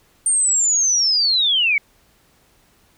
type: linear sweep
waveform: sine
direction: down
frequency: 8880 to 2177 Hz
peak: -14 dBFS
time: 0.26-1.78 s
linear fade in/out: 2 ms
effects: pink hiss -57 dBFS RMS until 2.97 s